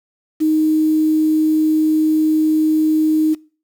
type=tone with quantisation; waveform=sine; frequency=311.6 Hz; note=D#4; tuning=3 cents sharp; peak=-12 dBFS; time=0.4-3.35 s; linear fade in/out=20 ms; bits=6; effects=noise-tail reverb RT60 0.4 s tail -23 dB re dry